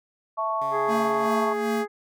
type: chord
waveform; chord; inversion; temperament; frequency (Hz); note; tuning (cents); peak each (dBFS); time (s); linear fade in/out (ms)
sine; A major; second; equal; 659.3 / 880 / 1108.7; E5 / A5 / C#6; 0 / 0 / 0; -29 / -30 / -26; 0.37-1.54; 20
type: tone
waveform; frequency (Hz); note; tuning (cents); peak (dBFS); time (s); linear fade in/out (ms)
10% pulse; 140; C#3; +18; -32; 0.61-1.27; 5
type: harmonic tone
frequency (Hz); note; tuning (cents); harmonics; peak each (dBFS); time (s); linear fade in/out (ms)
415.5; G#4; +1; 1 / 2 / 3 / 4 / 5; -26 / -32 / -36 / -38 / -40; 0.71-1.88; 50
type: tone with tremolo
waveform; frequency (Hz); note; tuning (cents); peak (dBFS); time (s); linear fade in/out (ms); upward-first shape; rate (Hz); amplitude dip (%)
square; 226.1; A3; +47; -26; 0.87-1.86; 50; sine; 2.6; 65
effects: none